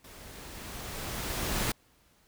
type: noise with level ramp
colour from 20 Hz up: pink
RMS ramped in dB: -50 to -29 dBFS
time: 0.04-1.72 s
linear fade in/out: 5 ms
effects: pink hiss -65 dBFS RMS until 2.27 s